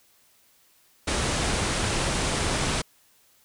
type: low-pass noise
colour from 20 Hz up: pink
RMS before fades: -26 dBFS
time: 1.07-2.82 s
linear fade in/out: 10 ms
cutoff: 10000 Hz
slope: 96 dB/octave
effects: white hiss -61 dBFS RMS until 3.44 s